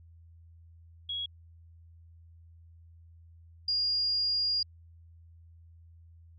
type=tone pair in turn; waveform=sine; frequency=3322 / 4833 Hz; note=G#7 / D8; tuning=0 / +49 cents; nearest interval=tritone; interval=649 cents; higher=second; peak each=-32 / -26 dBFS; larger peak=second; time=1.09-1.26 / 3.68-4.63 s; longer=second; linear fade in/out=5 ms; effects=added 83 Hz sine -52 dBFS peak until 6.38 s